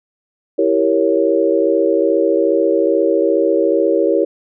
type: chord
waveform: sine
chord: E diminished seventh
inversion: none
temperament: equal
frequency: 329.6 / 392 / 466.2 / 554.4 Hz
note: E4 / G4 / Bb4 / Db5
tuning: 0 / 0 / 0 / 0 cents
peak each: -17 dBFS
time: 0.58-4.25 s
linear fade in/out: 10 ms
effects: none